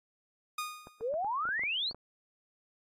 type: tone with exponential decay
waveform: sawtooth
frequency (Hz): 1230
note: D#6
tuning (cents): -20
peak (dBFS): -28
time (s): 0.58-1.09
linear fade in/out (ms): 5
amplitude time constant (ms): 110
type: clicks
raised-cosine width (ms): 1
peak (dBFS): -33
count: 10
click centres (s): 0.871 / 1.009 / 1.14 / 1.246 / 1.454 / 1.489 / 1.594 / 1.636 / 1.912 / 1.946
type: exponential sweep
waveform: sine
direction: up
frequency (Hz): 421.3 to 4633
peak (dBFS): -30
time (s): 1-1.93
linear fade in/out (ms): 50
effects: AAC 48 kbps